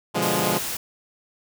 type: chord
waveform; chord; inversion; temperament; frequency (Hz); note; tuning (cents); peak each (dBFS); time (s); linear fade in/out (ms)
10% pulse; B diminished seventh; none; equal; 123.47 / 146.83 / 174.61 / 207.7; B2 / D3 / F3 / Ab3; 0 / 0 / 0 / 0; -22 / -21 / -17 / -17; 0.14-0.59; 20
type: noise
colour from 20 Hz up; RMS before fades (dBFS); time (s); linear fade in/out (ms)
white; -29; 0.22-0.77; 5
effects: none